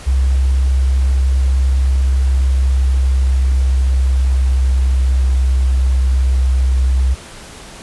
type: tone with pitch glide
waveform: sine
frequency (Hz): 66 to 64.79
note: C2 to C2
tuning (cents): +16 to -16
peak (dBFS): -10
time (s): 0.06-7.15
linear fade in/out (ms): 20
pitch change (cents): -32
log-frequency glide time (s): 2.12-5.37
effects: pink hiss -35 dBFS RMS until 7.82 s + resampled to 24000 Hz